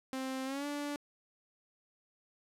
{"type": "tone with pitch glide", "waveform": "sawtooth", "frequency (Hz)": [262.9, 290], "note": ["C4", "D4"], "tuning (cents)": [8, -22], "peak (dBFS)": -32, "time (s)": [0.13, 0.96], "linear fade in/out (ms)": 0, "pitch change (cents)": 170, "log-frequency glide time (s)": [0.45, 0.66], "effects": ["low-pass 12000 Hz 12 dB/octave", "12-bit"]}